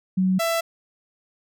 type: tone pair in turn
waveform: sine / sawtooth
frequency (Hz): 186.8 / 665.7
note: F#3 / E5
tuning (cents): +17 / +17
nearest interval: octave + minor seventh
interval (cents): 2200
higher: second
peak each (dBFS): -17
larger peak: neither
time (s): 0.17-0.39 / 0.39-0.61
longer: neither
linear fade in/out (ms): 10
effects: none